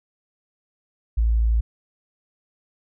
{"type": "tone", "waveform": "sine", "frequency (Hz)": 56.3, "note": "A1", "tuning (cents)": 40, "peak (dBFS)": -16, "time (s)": [1.17, 1.61], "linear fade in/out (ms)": 10, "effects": []}